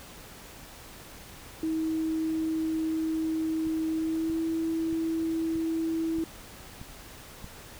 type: tone with pitch glide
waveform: sine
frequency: 319.3 to 325.4 Hz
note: D#4 to E4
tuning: +45 to -22 cents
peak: -26 dBFS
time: 1.63-6.24 s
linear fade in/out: 2 ms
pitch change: +33 cents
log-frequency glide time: 3.98-4.37 s
type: click train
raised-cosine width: 5 ms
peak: -30 dBFS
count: 7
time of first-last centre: 3.67-7.444 s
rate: 1.59 Hz
effects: pink hiss -47 dBFS RMS until 7.79 s